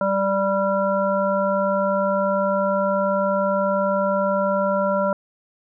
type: harmonic tone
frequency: 195.7 Hz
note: G3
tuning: 3 cents flat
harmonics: 1 / 3 / 5 / 7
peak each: -25 / -20 / -26 / -26 dBFS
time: 0.01-5.13 s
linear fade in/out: 2 ms
effects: none